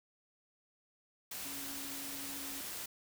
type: tone in noise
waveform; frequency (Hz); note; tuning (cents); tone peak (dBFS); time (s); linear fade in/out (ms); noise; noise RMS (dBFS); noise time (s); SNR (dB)
sine; 277.2; C#4; 0; -49; 1.45-2.61; 5; white; -43; 1.31-2.86; -9
effects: none